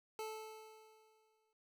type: tone with exponential decay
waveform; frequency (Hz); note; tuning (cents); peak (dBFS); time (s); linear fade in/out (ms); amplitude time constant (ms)
25% pulse; 436.8; A4; -13; -37; 0.19-1.53; 1; 290
effects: none